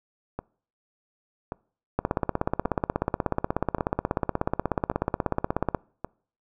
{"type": "two click trains", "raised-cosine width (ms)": 1, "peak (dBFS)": [-9, -17], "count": [63, 6], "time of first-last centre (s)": [[1.99, 5.748], [0.39, 6.046]], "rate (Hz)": [16.5, 0.884], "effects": ["noise-tail reverb RT60 0.5 s tail -25 dB re dry"]}